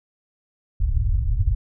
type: low-pass noise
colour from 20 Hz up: pink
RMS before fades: -20 dBFS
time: 0.8-1.55 s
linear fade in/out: 5 ms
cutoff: 110 Hz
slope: 48 dB/octave
effects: none